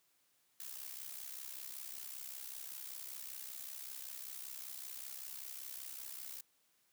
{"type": "noise with amplitude modulation", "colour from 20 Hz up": "blue", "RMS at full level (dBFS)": -44, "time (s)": [0.6, 6.41], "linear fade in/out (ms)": 2, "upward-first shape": "sine", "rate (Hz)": 65.2, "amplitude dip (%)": 75, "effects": ["white hiss -75 dBFS RMS until 6.92 s", "high-pass 100 Hz 12 dB/octave"]}